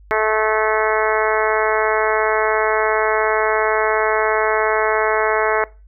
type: harmonic tone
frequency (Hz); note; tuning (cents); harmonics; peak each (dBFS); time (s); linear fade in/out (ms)
217.1; A3; -23; 2 / 3 / 4 / 5 / 6 / 7 / 8 / 9 / 10; -20 / -22 / -23 / -24 / -25 / -25 / -26 / -27 / -27; 0.11-5.64; 0
effects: noise-tail reverb RT60 0.3 s tail -21 dB re dry + added 50 Hz sine -42 dBFS peak until 5.87 s